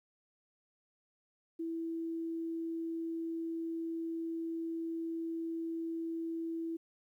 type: tone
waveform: sine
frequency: 329.6 Hz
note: E4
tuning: in tune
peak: -35 dBFS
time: 1.59-6.77 s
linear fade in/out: 10 ms
effects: 12-bit